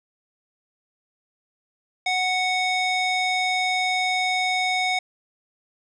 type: tone with band-pass filter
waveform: square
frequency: 740 Hz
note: F#5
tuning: in tune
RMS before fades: -23 dBFS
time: 2.06-4.99 s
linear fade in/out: 5 ms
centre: 2700 Hz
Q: 0.98
effects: resampled to 22050 Hz